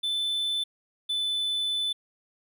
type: tone pair in turn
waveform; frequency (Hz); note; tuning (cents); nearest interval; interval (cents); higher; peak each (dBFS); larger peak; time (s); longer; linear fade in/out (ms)
triangle; 3520 / 3505; A7 / A7; 0 / -7; unison; 7; first; -24; neither; 0.03-0.64 / 1.09-1.93; second; 10
effects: none